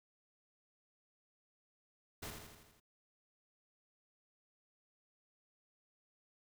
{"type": "noise with echo", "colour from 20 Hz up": "pink", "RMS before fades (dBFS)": -45, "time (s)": [2.22, 2.31], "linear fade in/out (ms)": 10, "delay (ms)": 82, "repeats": 6, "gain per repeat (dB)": -4, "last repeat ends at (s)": 2.802, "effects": []}